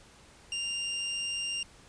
sawtooth tone, 2794 Hz, F7, in tune, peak -28 dBFS, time 0.52-1.63 s, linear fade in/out 2 ms, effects pink hiss -56 dBFS RMS until 1.88 s + resampled to 22050 Hz

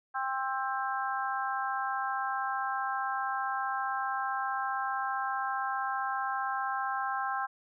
harmonic tone, 264.7 Hz, C4, 20 cents sharp, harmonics 3 / 4 / 5 / 6, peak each -34 / -35 / -36 / -37 dBFS, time 0.14-7.47 s, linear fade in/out 20 ms, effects none

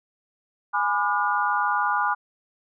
sine chord, G# diminished seventh, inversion none, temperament just, 830.6 / 996.7 / 1196.1 / 1435.3 Hz, G#5 / B5 / D6 / F6, 0 / +16 / +31 / +47 cents, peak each -26 dBFS, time 0.73-2.15 s, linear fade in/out 20 ms, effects none

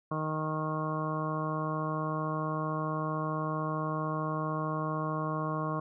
harmonic tone, 155.56 Hz, D#3, in tune, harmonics 1 / 2 / 3 / 4 / 5 / 6 / 7 / 8 / 9, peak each -34 / -38 / -41 / -39 / -45 / -46 / -35 / -47 / -47 dBFS, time 0.11-5.8 s, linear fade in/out 5 ms, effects none

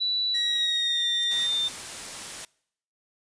sine tone with pitch glide, 3951 to 3602 Hz, B7 to A7, 0 to +40 cents, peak -23 dBFS, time 0-1.69 s, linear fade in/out 20 ms, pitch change -160 cents, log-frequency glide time 0.31-1.06 s
sawtooth tone, 1900 Hz, A#6, 33 cents sharp, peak -30 dBFS, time 0.34-1.47 s, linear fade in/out 10 ms
blue noise with exponential growth, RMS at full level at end -36 dBFS, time 1.14-1.24 s, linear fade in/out 2 ms, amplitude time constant 20 ms
white noise, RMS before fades -37 dBFS, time 1.31-2.45 s, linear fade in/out 2 ms
effects noise-tail reverb RT60 0.7 s tail -25 dB re dry + resampled to 22050 Hz

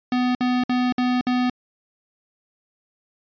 square tone bursts, 249.3 Hz, B3, 16 cents sharp, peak -19 dBFS, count 5, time 0.12-1.498 s, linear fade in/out 2 ms, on 230 ms, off 57 ms, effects resampled to 11025 Hz

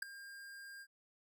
square tone with ADSR envelope, 1606 Hz, G6, 41 cents sharp, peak -32 dBFS, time 0.02-0.87 s, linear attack 6 ms, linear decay 4 ms, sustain -18 dB, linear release 56 ms, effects none

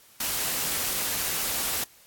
white noise, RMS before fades -28 dBFS, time 0.2-1.84 s, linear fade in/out 5 ms, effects white hiss -55 dBFS RMS until 2.06 s + AAC 64 kbps

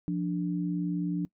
sine tone pair together, 174.61 / 293.7 Hz, F3 / D4, 0 / 0 cents, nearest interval major sixth, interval 900 cents, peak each -29 / -31 dBFS, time 0.08-1.25 s, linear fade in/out 0 ms, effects noise-tail reverb RT60 0.1 s tail -22 dB re dry

